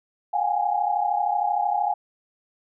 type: tone cluster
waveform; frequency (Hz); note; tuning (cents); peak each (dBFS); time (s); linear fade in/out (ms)
sine; 716 / 805 / 838; F5 / G5 / G#5; +43 / +46 / +15; -25; 0.33-1.94; 10
effects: none